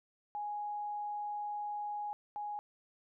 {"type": "tone pair in turn", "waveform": "sine", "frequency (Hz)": [830.6, 830.6], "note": ["G#5", "G#5"], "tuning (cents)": [0, 0], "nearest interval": "unison", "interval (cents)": 0, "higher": "neither", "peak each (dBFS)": [-36, -37], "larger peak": "first", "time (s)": [[0.35, 2.13], [2.36, 2.59]], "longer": "first", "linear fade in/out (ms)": 0, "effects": []}